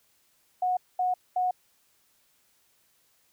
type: tone bursts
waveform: sine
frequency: 731 Hz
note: F#5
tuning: 21 cents flat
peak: -23 dBFS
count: 3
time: 0.62-1.51 s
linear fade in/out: 5 ms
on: 150 ms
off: 220 ms
effects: white hiss -67 dBFS RMS until 3.32 s